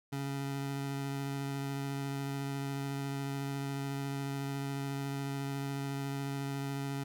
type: tone with vibrato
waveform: 25% pulse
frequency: 138.6 Hz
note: C#3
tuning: in tune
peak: -31 dBFS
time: 0.12-7.04 s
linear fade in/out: 10 ms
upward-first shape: triangle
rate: 14 Hz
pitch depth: 14 cents each way
effects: none